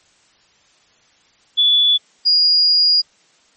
sine tone pair in turn, 3441 / 4866 Hz, A7 / D#8, -39 / -39 cents, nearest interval tritone, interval 600 cents, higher second, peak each -10 dBFS, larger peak neither, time 1.57-1.98 / 2.25-3.02 s, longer second, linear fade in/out 20 ms, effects white hiss -55 dBFS RMS until 3.56 s + MP3 32 kbps

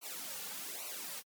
white noise with flanger, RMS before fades -43 dBFS, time 0.01-1.23 s, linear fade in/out 50 ms, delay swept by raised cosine 0.57 to 3.17 ms, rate 1.2 Hz, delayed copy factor -0.8, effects high-pass 200 Hz 12 dB/octave + MP3 96 kbps

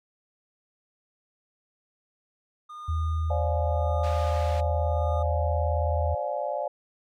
triangle tone with tremolo, 1219 Hz, D#6, 36 cents flat, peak -34 dBFS, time 2.69-5.23 s, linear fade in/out 10 ms, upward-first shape sine, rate 0.86 Hz, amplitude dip 80%
sine tone, 80.4 Hz, E2, 43 cents flat, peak -24 dBFS, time 2.88-6.15 s, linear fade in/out 10 ms
sine chord, D half-diminished seventh, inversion third, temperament just, 528.6 / 587.3 / 704.8 / 845.8 Hz, C5 / D5 / F5 / Ab5, +18 / 0 / +16 / +31 cents, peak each -34 / -30 / -33 / -34 dBFS, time 3.3-6.68 s, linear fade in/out 5 ms
white band-pass noise, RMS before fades -44 dBFS, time 4.03-4.61 s, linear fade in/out 10 ms, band 430 to 3200 Hz, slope 12 dB/octave
effects none

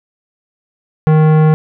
sine tone with tanh clipping, 155.56 Hz, D#3, in tune, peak -8 dBFS, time 1.07-1.54 s, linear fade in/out 0 ms, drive 17 dB, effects none

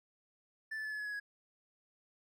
triangle tone with pitch steps, 1760 / 1743.8 / 1727.8 / 1711.9 / 1696.1 / 1680.5 / 1665.1 Hz, A6 / A6 / A6 / A6 / G#6 / G#6 / G#6, 0 / -16 / -32 / -48 / +36 / +20 / +4 cents, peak -36 dBFS, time 0.71-1.2 s, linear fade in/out 10 ms, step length 70 ms, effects none

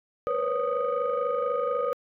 sine tone cluster, 480.8 / 505 / 557 / 1240 Hz, B4 / B4 / C#5 / D#6, -46 / +39 / +8 / -6 cents, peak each -29 dBFS, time 0.27-1.93 s, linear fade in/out 0 ms, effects tanh soft clip ceiling -18 dBFS

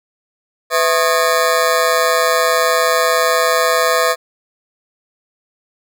20% pulse ring-modulated tone, 580 Hz, D5, 22 cents flat, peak -4 dBFS, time 0.7-4.16 s, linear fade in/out 50 ms, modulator 78.4 Hz, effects none

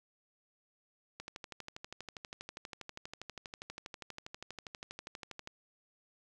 click train, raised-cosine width 0.2 ms, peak -26 dBFS, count 54, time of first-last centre 1.2-5.474 s, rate 12.4 Hz, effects none

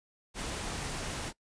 pink noise, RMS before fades -37 dBFS, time 0.34-1.33 s, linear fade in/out 50 ms, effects noise-tail reverb RT60 0.1 s tail -21 dB re dry + resampled to 22050 Hz

